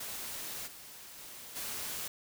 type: noise with level steps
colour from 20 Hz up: white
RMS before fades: -41 / -50 / -48 / -39 dBFS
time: 0-2.08 s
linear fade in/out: 5 ms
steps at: 0.66 / 1.17 / 1.55 s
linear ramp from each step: 20 ms
effects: none